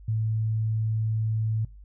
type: tone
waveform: sine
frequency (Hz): 110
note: A2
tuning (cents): 0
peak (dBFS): -23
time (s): 0.08-1.65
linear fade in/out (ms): 5
effects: noise-tail reverb RT60 0.3 s tail -24 dB re dry + added 50 Hz sine -44 dBFS peak until 1.84 s